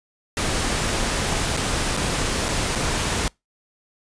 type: noise with dropouts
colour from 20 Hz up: pink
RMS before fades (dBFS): -23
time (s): 0.37-3.28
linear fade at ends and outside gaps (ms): 1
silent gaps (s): 1.567-1.572 / 1.967-1.972 / 2.484-2.488 / 2.752-2.756
effects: noise-tail reverb RT60 0.2 s tail -26 dB re dry + resampled to 22050 Hz